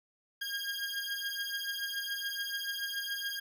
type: beating tone pair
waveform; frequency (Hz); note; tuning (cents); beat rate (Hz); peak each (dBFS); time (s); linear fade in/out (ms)
20% pulse; 1618 / 1625; G#6 / G#6; -46 / -38; 7; -33 / -33; 0.41-3.4; 10
effects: none